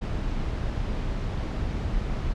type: noise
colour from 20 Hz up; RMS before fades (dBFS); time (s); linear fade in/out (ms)
brown; -28; 0.01-2.34; 20
effects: low-pass 5000 Hz 12 dB/octave